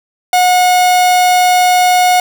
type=tone; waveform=45% pulse; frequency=726 Hz; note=F#5; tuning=33 cents flat; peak=-7 dBFS; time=0.33-2.2 s; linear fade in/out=2 ms; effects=none